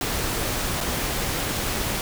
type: noise with dropouts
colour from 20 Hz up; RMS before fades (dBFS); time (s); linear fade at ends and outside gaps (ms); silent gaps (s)
pink; -26; 0.01-2.01; 1; 0.806-0.81
effects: none